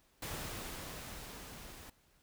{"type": "noise with level ramp", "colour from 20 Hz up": "pink", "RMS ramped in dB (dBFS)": [-41, -52], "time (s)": [0.22, 1.9], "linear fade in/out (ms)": 5, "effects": ["pink hiss -70 dBFS RMS until 2.22 s"]}